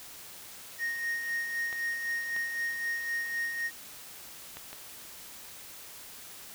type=tone with tremolo; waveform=triangle; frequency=1860 Hz; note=A#6; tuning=4 cents flat; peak=-27 dBFS; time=0.78-3.71 s; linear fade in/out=50 ms; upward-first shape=sine; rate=3.9 Hz; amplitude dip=45%
type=clicks; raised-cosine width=0.3 ms; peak=-26 dBFS; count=4; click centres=1.728 / 2.364 / 4.57 / 4.73 s
effects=white hiss -47 dBFS RMS until 6.54 s